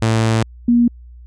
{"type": "tone pair in turn", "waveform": ["sawtooth", "sine"], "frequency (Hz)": [112.5, 238.4], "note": ["A2", "A#3"], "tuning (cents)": [39, 39], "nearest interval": "octave + minor second", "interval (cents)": 1300, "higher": "second", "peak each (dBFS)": -9, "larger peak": "neither", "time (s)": [[0.02, 0.43], [0.68, 0.88]], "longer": "first", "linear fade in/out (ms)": 5, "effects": ["added 60 Hz sine -36 dBFS peak until 1.26 s", "resampled to 22050 Hz"]}